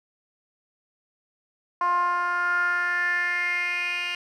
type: tone with band-pass filter sweep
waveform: 10% pulse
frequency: 352.6 Hz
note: F4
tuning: 17 cents sharp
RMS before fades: -25 dBFS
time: 1.81-4.15 s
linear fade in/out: 2 ms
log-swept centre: 1000 to 2800 Hz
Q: 5.8
effects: none